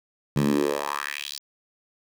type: tone with high-pass filter sweep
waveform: 10% pulse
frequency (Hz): 71.8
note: D2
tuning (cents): -39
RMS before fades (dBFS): -26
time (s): 0.36-1.39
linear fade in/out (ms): 5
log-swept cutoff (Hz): 140 to 5100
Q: 3.1
effects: none